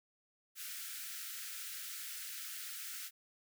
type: high-pass noise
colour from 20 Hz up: white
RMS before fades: -45 dBFS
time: 0.55-3.11 s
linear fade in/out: 50 ms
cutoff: 1300 Hz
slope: 96 dB/octave
effects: none